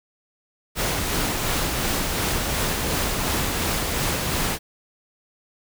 pink noise with tremolo, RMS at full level -23 dBFS, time 0.75-4.59 s, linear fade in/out 50 ms, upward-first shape sine, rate 2.8 Hz, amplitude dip 25%, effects none

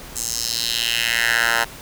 10% pulse tone with high-pass filter sweep, 116.54 Hz, A#2, in tune, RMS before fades -21 dBFS, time 0.15-1.65 s, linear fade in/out 20 ms, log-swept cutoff 7500 to 1100 Hz, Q 2.5, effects pink hiss -38 dBFS RMS until 1.81 s

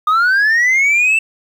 sine linear sweep, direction up, 1209 to 2678 Hz, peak -7 dBFS, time 0.07-1.19 s, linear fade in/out 5 ms, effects tanh soft clip ceiling -9 dBFS + 7-bit

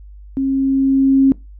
sine tone with level ramp, 270 Hz, C#4, 45 cents flat, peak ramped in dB -15 to -7 dBFS, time 0.37-1.32 s, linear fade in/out 0 ms, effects noise-tail reverb RT60 0.2 s tail -21 dB re dry + added 50 Hz sine -35 dBFS peak until 1.59 s

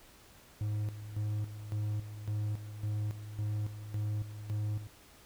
triangle tone with tremolo, 105.5 Hz, G#2, 28 cents sharp, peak -29 dBFS, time 0.61-4.87 s, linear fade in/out 0 ms, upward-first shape square, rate 1.8 Hz, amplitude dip 70%, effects pink hiss -58 dBFS RMS until 5.25 s

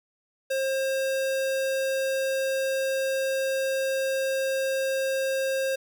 square tone, 534 Hz, C5, 35 cents sharp, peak -25 dBFS, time 0.5-5.76 s, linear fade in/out 10 ms, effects 9-bit

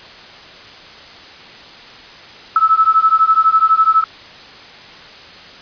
sine beating tone pair, 1300 / 1312 Hz, E6 / E6, -24 / -9 cents, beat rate 12 Hz, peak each -12 dBFS, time 2.56-4.04 s, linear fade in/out 2 ms, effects white hiss -37 dBFS RMS until 5.61 s + resampled to 11025 Hz

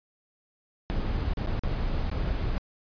brown noise with dropouts, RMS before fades -28 dBFS, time 0.9-2.58 s, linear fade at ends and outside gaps 0 ms, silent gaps 1.335-1.372 / 1.462-1.472 / 1.593-1.636 / 2.1-2.115 s, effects resampled to 11025 Hz

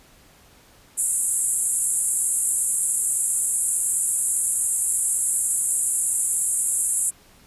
white band-pass noise, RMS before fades -23 dBFS, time 0.97-7.11 s, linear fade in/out 20 ms, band 7400 to 11000 Hz, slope 96 dB/octave, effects pink hiss -53 dBFS RMS until 7.46 s + resampled to 32000 Hz

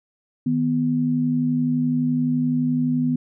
sine tone pair together, 156.17 / 247.9 Hz, D#3 / B3, +7 / +7 cents, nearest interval minor sixth, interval 800 cents, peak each -24 / -19 dBFS, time 0.46-3.16 s, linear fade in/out 5 ms, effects none

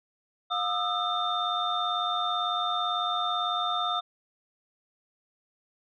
sine tone cluster, 715 / 1218 / 1316 / 3607 Hz, F5 / D#6 / E6 / A7, +41 / -37 / -3 / +42 cents, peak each -31 dBFS, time 0.5-4.01 s, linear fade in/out 20 ms, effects tanh soft clip ceiling -15 dBFS

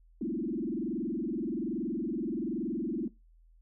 sine tone with frequency modulation, 277.2 Hz, C#4, in tune, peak -30 dBFS, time 0.21-3.08 s, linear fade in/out 5 ms, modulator 21.2 Hz, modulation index 3.4, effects noise-tail reverb RT60 0.2 s tail -17 dB re dry + added 41 Hz sine -57 dBFS peak until 3.61 s

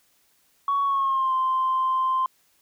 sine tone with pitch glide, 1118 to 1043.1 Hz, C#6 to C6, +14 to -6 cents, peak -19 dBFS, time 0.68-2.26 s, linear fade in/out 2 ms, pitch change -120 cents, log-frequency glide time 0.84-1.33 s, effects tanh soft clip ceiling -16 dBFS + white hiss -64 dBFS RMS until 2.61 s

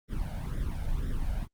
brown noise with flanger, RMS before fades -31 dBFS, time 0.08-1.48 s, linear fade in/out 50 ms, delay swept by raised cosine 0.55 to 1.37 ms, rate 2 Hz, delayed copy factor +1, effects Opus 32 kbps

